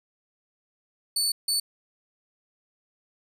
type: tone bursts at uneven times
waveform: 25% pulse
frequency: 4481 Hz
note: C#8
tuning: 18 cents sharp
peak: -18 dBFS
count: 2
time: 1.16-1.32 / 1.48-1.6 s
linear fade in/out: 5 ms
effects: none